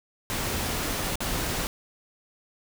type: noise with dropouts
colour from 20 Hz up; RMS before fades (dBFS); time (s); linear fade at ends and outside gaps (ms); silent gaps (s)
pink; -29; 0.3-1.67; 0; 1.156-1.205
effects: none